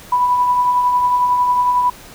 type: tone with tremolo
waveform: sine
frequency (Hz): 987.8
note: B5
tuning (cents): 0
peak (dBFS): -10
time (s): 0.12-1.9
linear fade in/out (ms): 5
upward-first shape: triangle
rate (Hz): 11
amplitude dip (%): 40
effects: pink hiss -39 dBFS RMS until 2.14 s